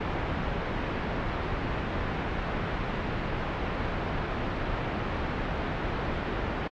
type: low-pass noise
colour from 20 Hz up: pink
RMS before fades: -31 dBFS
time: 0-6.68 s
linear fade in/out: 10 ms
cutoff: 2100 Hz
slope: 12 dB/octave
effects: low-pass 4000 Hz 12 dB/octave + AAC 64 kbps